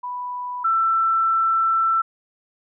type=tone pair in turn; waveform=sine; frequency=987.8 / 1335 Hz; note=B5 / E6; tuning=0 / +22 cents; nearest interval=perfect fourth; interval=522 cents; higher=second; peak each=-26 / -16 dBFS; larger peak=second; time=0.03-0.64 / 0.64-2.02 s; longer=second; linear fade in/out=10 ms; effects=none